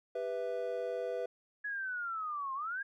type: chord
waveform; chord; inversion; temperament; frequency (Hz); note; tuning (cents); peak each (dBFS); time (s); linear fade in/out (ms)
triangle; E minor; first; just; 395.6 / 494.4 / 659.3; G4 / B4 / E5; +16 / +2 / 0; -40 / -34 / -38; 0.15-1.26; 5
type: linear two-way sweep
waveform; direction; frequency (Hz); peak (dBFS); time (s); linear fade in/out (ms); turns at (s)
sine; down then up; 1693 to 1046.5 to 1652; -35; 1.64-2.83; 10; 2.54
effects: none